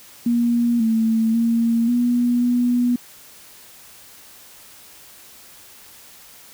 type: tone with pitch steps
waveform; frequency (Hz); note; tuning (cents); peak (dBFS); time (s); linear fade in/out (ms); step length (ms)
sine; 237.1 / 224 / 231 / 242.2 / 243.9; A#3 / A3 / A#3 / B3 / B3; +30 / +31 / -16 / -34 / -21; -15; 0.26-2.96; 5; 540
effects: white hiss -45 dBFS RMS until 6.53 s